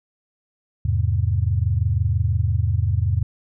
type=chord; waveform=sine; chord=E augmented; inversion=none; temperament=just; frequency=82.41 / 103.01 / 128.76 Hz; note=E2 / G#2 / B#2; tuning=0 / -14 / -27 cents; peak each=-21 / -20 / -25 dBFS; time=0.85-3.23 s; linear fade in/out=5 ms; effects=none